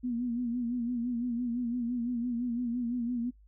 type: tone with vibrato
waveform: sine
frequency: 240.5 Hz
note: B3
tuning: 46 cents flat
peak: -29 dBFS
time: 0.03-3.31 s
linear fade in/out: 20 ms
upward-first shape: sine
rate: 5.9 Hz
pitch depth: 68 cents each way
effects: noise-tail reverb RT60 0.1 s tail -19 dB re dry + added 51 Hz sine -55 dBFS peak until 3.47 s